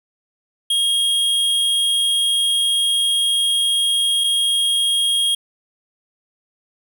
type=tone pair in turn; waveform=square; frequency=3259 / 3259 Hz; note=G#7 / G#7; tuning=-33 / -33 cents; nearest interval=unison; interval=0 cents; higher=neither; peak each=-16 dBFS; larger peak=neither; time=0.7-4.24 / 4.24-5.35 s; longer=first; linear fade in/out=5 ms; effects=none